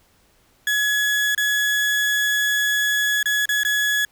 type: tone with dropouts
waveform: 35% pulse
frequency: 1689 Hz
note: G#6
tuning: 29 cents sharp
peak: -16 dBFS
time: 0.67-4.05 s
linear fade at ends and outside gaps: 2 ms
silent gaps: 1.349-1.377 / 3.229-3.257 / 3.456-3.49 / 3.634-3.649 s
effects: pink hiss -59 dBFS RMS until 4.11 s